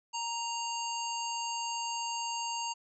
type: harmonic tone with a mistuned harmonic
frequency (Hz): 932.3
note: A#5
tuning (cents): 0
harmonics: 1 / 3 / 5 / 7 / 8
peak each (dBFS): -35 / -40 / -42 / -43 / -44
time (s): 0.13-2.74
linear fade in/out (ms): 20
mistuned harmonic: 5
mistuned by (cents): -15
effects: none